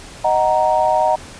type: chord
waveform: sine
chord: D# minor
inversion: none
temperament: just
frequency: 622.3 / 746.7 / 933.4 Hz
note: D#5 / F#5 / A#5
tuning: 0 / +16 / +2 cents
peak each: -17 dBFS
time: 0.24-1.16 s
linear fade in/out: 10 ms
effects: pink hiss -37 dBFS RMS until 1.39 s + resampled to 22050 Hz